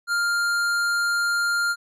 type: tone with hard clipping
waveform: sine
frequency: 1400 Hz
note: F6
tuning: 4 cents sharp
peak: -22 dBFS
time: 0.07-1.76 s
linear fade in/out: 50 ms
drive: 13 dB
effects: none